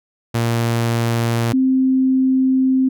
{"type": "tone pair in turn", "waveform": ["sawtooth", "sine"], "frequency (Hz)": [116.54, 261.6], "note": ["A#2", "C4"], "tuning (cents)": [0, 0], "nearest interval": "octave + major second", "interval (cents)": 1400, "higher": "second", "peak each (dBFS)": -12, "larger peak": "neither", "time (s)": [[0.34, 1.53], [1.53, 2.89]], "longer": "second", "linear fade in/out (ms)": 10, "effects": []}